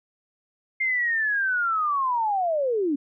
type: linear sweep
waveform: sine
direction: down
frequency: 2119 to 268.1 Hz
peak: -21 dBFS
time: 0.8-2.96 s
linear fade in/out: 10 ms
effects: none